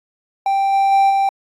triangle tone with level steps, 785 Hz, G5, 2 cents sharp, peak -12 / -10 / -8 / -11 dBFS, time 0.46-1.29 s, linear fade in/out 2 ms, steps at 0.72 / 0.91 / 1.09 s, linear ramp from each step 20 ms, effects AAC 64 kbps

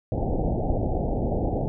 pink low-pass noise, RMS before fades -25 dBFS, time 0.12-1.68 s, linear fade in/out 0 ms, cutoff 810 Hz, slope 96 dB/octave, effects none

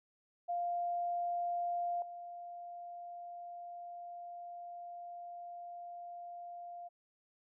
sine tone with level steps, 698.5 Hz, F5, in tune, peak -33 / -44 dBFS, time 0.48-6.89 s, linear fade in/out 20 ms, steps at 2.02 s, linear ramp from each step 2 ms, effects none

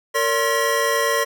square tone cluster, 459.4 / 569 / 1063 / 1927 Hz, A#4 / C#5 / C6 / B6, -25 / +45 / +27 / -43 cents, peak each -24 dBFS, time 0.14-1.25 s, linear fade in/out 20 ms, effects none

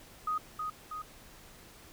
sine tone with echo, 1248 Hz, D#6, 5 cents sharp, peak -29 dBFS, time 0.27-0.38 s, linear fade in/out 5 ms, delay 320 ms, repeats 2, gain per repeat -4 dB, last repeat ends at 1.02 s, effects pink hiss -54 dBFS RMS until 1.92 s

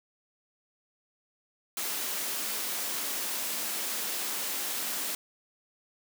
white high-pass noise, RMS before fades -33 dBFS, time 1.77-5.15 s, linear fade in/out 2 ms, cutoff 190 Hz, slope 48 dB/octave, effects none

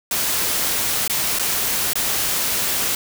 white noise with dropouts, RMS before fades -21 dBFS, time 0.11-2.95 s, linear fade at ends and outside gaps 2 ms, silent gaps 1.078-1.097 / 1.388-1.395 / 1.933-1.955 s, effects none

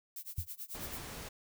violet noise with tremolo, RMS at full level -42 dBFS, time 0.16-1 s, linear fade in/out 2 ms, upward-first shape sine, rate 9.2 Hz, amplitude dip 95%
sine tone with exponential decay, 86 Hz, F2, 26 cents flat, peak -29 dBFS, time 0.38-0.47 s, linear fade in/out 5 ms, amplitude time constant 19 ms
pink noise, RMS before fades -45 dBFS, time 0.74-1.29 s, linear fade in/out 10 ms
effects none

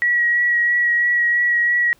sine tone with vibrato, 1917 Hz, A#6, 48 cents sharp, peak -14 dBFS, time 0.02-1.93 s, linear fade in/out 0 ms, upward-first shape sine, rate 3 Hz, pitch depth 15 cents each way, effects pink hiss -56 dBFS RMS until 1.99 s

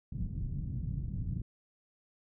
white low-pass noise, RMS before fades -36 dBFS, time 0.12-1.42 s, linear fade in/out 5 ms, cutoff 160 Hz, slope 24 dB/octave, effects none

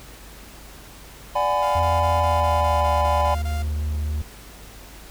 triangle chord, G# half-diminished seventh, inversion second, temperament equal with one note detuned, 587.3 / 740 / 830.6 / 1005.6 Hz, D5 / F#5 / G#5 / B5, 0 / 0 / 0 / +31 cents, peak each -22 / -25 / -22 / -21 dBFS, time 1.35-3.35 s, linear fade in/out 10 ms
sawtooth tone bursts, 698.5 Hz, F5, in tune, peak -29 dBFS, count 10, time 1.62-3.627 s, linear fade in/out 10 ms, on 180 ms, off 23 ms
triangle tone with pitch glide, 83.7 to 75.43 Hz, E2 to D2, +27 to +47 cents, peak -20 dBFS, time 1.75-4.22 s, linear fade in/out 5 ms, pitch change -180 cents, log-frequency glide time 2.15-2.9 s
effects added 50 Hz sine -44 dBFS peak until 5.1 s + pink hiss -44 dBFS RMS until 5.1 s

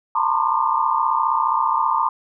sine tone cluster, 893 / 928 / 1012 / 1071 / 1203 Hz, A5 / A#5 / B5 / C6 / D6, +25 / -8 / +42 / +40 / +41 cents, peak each -23 dBFS, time 0.15-2.09 s, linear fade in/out 5 ms, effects none

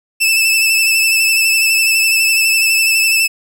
sawtooth tone with vibrato, 2637 Hz, E7, in tune, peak -7 dBFS, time 0.2-3.28 s, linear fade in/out 20 ms, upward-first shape sine, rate 12 Hz, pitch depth 29 cents each way, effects none

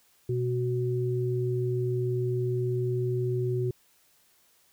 sine tone pair together, 123.47 / 370 Hz, B2 / F#4, 0 / 0 cents, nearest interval octave + perfect fifth, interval 1900 cents, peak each -27 / -29 dBFS, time 0.29-3.71 s, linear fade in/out 5 ms, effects white hiss -64 dBFS RMS until 4.72 s

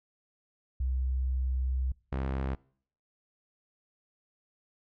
sine / sawtooth tone pair in turn, 64.4 / 66.59 Hz, C2 / C2, -27 / +31 cents, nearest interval minor second, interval 58 cents, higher second, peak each -27 / -26 dBFS, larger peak second, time 0.8-1.92 / 2.12-2.55 s, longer first, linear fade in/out 5 ms, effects noise-tail reverb RT60 0.6 s tail -25 dB re dry + low-pass 2000 Hz 12 dB/octave

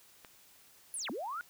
click, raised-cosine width 0.3 ms, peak -33 dBFS, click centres 0.248 s
sine linear two-way sweep, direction down then up, 11270 to 196 to 1474 Hz, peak -36 dBFS, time 0.94-1.41 s, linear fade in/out 0 ms, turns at 1.1 s
effects white hiss -61 dBFS RMS until 1.49 s

